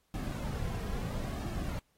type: noise with flanger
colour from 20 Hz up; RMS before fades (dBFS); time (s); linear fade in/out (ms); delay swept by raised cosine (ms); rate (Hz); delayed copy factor
brown; -36; 0.14-1.79; 0; 2 to 3.5; 0.76; -0.5
effects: pink hiss -74 dBFS RMS until 1.97 s + AAC 48 kbps